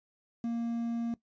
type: tone with quantisation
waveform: triangle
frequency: 233.1 Hz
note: A#3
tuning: in tune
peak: -28 dBFS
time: 0.44-1.14 s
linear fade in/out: 2 ms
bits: 9
effects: noise-tail reverb RT60 0.1 s tail -18 dB re dry + resampled to 16000 Hz